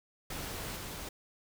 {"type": "noise with level steps", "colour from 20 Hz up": "pink", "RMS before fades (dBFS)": [-40, -42], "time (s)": [0.3, 1.09], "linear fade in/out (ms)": 5, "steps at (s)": 0.76, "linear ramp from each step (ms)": 5, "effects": []}